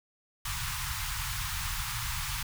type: band-stop noise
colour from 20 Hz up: pink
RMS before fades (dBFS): -34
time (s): 0.45-2.43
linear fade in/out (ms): 5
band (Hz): 150 to 910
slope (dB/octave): 48
effects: none